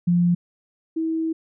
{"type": "tone pair in turn", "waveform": "sine", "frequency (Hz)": [174.61, 323.2], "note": ["F3", "E4"], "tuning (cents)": [0, -34], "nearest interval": "major seventh", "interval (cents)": 1066, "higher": "second", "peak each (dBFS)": [-15, -21], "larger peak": "first", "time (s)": [[0.07, 0.35], [0.96, 1.33]], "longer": "second", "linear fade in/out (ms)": 10, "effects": []}